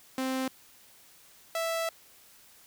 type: tone pair in turn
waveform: sawtooth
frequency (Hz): 261.6 / 659.2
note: C4 / E5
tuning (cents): 0 / 0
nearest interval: octave + major third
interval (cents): 1600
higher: second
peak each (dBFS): -25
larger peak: neither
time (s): 0.18-0.48 / 1.55-1.89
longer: second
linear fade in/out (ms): 2
effects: white hiss -57 dBFS RMS until 2.66 s